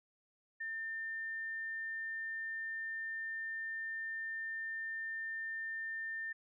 sine tone, 1800 Hz, A6, 39 cents sharp, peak -38 dBFS, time 0.6-6.33 s, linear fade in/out 10 ms, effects none

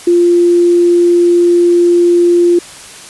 sine tone, 347.8 Hz, F4, 7 cents flat, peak -5 dBFS, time 0.07-2.59 s, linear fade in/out 5 ms, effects white hiss -32 dBFS RMS until 3.09 s + resampled to 24000 Hz

